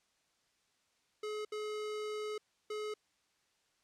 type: tone bursts at uneven times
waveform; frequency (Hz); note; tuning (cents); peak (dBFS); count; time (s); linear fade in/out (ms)
square; 425; G#4; +40; -38; 3; 1.23-1.45 / 1.52-2.38 / 2.7-2.94; 5
effects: white hiss -75 dBFS RMS until 3.83 s + low-pass 7000 Hz 12 dB/octave